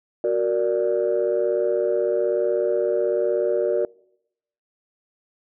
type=chord; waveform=sine; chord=Gb augmented; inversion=none; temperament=equal; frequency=370 / 466.2 / 587.3 Hz; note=Gb4 / Bb4 / D5; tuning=0 / 0 / 0 cents; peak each=-22 dBFS; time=0.24-3.85 s; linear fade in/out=2 ms; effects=noise-tail reverb RT60 0.8 s tail -25 dB re dry + tanh soft clip ceiling -12 dBFS